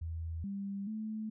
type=tone with pitch steps; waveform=sine; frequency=82 / 198.4 / 217.1 Hz; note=E2 / G3 / A3; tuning=-9 / +21 / -23 cents; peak=-36 dBFS; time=0.01-1.3 s; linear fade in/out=10 ms; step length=430 ms; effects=none